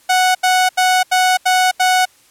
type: tone bursts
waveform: sawtooth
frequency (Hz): 739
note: F#5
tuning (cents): -2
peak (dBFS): -7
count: 6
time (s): 0.09-2.055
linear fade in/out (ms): 10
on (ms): 260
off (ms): 81
effects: white hiss -51 dBFS RMS until 2.3 s + low-pass 12000 Hz 12 dB/octave